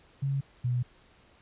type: tone pair in turn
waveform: sine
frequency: 137.6 / 123.4 Hz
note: C#3 / B2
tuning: -12 / -1 cents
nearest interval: major second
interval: 189 cents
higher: first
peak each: -26 / -25 dBFS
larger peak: second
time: 0.22-0.41 / 0.64-0.83 s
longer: neither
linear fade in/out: 10 ms
effects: pink hiss -60 dBFS RMS until 1.41 s + resampled to 8000 Hz